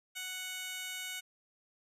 15% pulse tone with high-pass filter, 740 Hz, F#5, in tune, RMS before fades -41 dBFS, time 0.15-1.21 s, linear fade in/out 20 ms, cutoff 2400 Hz, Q 0.73, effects resampled to 32000 Hz

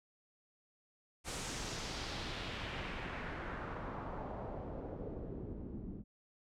pink noise with low-pass filter sweep, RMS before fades -43 dBFS, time 1.24-6.04 s, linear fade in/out 50 ms, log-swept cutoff 8700 to 230 Hz, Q 1.6, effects none

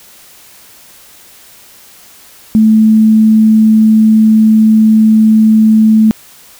sine tone, 218.5 Hz, A3, 12 cents flat, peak -3 dBFS, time 2.55-6.11 s, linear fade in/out 0 ms, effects white hiss -39 dBFS RMS until 6.59 s

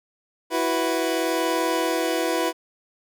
25% pulse chord, E suspended second, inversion none, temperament equal, 329.6 / 370 / 493.9 Hz, E4 / F#4 / B4, 0 / 0 / 0 cents, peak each -21 / -24 / -22 dBFS, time 0.5-2.53 s, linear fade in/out 50 ms, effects none

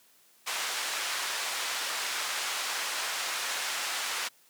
pink band-pass noise, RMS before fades -33 dBFS, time 0.46-4.29 s, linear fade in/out 20 ms, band 1100 to 8800 Hz, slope 12 dB/octave, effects white hiss -62 dBFS RMS until 4.49 s + high-pass 150 Hz 12 dB/octave

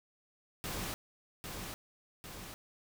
pink noise with echo, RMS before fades -39 dBFS, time 0.64-0.94 s, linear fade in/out 0 ms, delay 800 ms, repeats 2, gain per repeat -4 dB, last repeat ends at 2.54 s, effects none

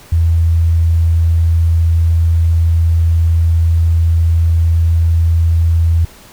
sine tone, 82.9 Hz, E2, 10 cents sharp, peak -8 dBFS, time 0.12-6.05 s, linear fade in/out 5 ms, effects pink hiss -40 dBFS RMS until 6.32 s

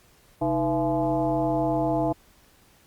sine tone with frequency modulation, 493.9 Hz, B4, in tune, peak -21 dBFS, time 0.41-2.13 s, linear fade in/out 10 ms, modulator 180 Hz, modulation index 1.9, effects pink hiss -58 dBFS RMS until 2.86 s + Opus 48 kbps

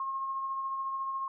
sine tone with tremolo, 1076 Hz, C6, 48 cents sharp, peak -30 dBFS, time 0-1.28 s, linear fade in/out 2 ms, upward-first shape triangle, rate 14 Hz, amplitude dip 35%, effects none

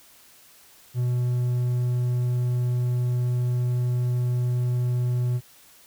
triangle tone, 123.2 Hz, B2, 4 cents flat, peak -19 dBFS, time 0.94-5.41 s, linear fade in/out 50 ms, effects white hiss -53 dBFS RMS until 5.86 s

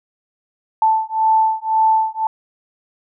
sine beating tone pair, 880 / 881.9 Hz, A5 / A5, 0 / +4 cents, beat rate 1.9 Hz, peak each -16 dBFS, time 0.82-2.27 s, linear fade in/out 2 ms, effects none

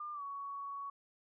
sine tone with pitch glide, 1200 to 1119.6 Hz, D6 to C#6, +37 to +17 cents, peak -40 dBFS, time 0-0.9 s, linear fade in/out 5 ms, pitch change -120 cents, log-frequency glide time 0.13-0.23 s, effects none

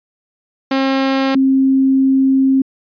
sawtooth / sine tone pair in turn, 268.5 / 267 Hz, C4 / C4, +45 / +35 cents, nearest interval unison, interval 10 cents, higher first, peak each -9 dBFS, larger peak neither, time 0.71-1.35 / 1.35-2.62 s, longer second, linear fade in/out 5 ms, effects resampled to 11025 Hz

